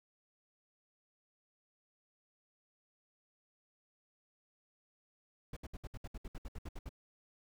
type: noise bursts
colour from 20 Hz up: brown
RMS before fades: -43 dBFS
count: 14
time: 5.53-6.892 s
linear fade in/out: 5 ms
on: 36 ms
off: 66 ms
effects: none